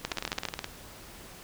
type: two click trains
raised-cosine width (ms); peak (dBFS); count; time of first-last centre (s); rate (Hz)
0.2; -12 / -15; 7 / 11; 0.05-0.453 / 0.12-0.644; 14.9 / 19.1
effects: pink hiss -48 dBFS RMS until 1.43 s